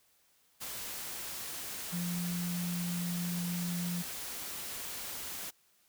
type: tone in noise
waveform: sine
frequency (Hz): 175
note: F3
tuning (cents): +4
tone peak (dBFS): -33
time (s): 1.92-4.03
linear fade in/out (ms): 20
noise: white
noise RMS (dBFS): -41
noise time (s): 0.6-5.51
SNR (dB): +5
effects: white hiss -69 dBFS RMS until 5.88 s